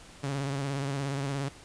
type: tone with vibrato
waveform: sawtooth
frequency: 138.59 Hz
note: C#3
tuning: in tune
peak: -26 dBFS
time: 0.23-1.49 s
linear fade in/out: 10 ms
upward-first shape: sine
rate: 17 Hz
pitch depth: 55 cents each way
effects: pink hiss -51 dBFS RMS until 1.64 s + resampled to 22050 Hz